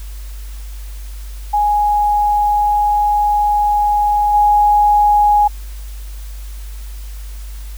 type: tone with level steps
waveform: sine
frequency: 830.6 Hz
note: G#5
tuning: in tune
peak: -11 / -8 dBFS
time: 1.53-5.48 s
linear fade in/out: 10 ms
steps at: 4.33 s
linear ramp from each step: 20 ms
effects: added 50 Hz sine -26 dBFS peak until 7.77 s + white hiss -42 dBFS RMS until 7.77 s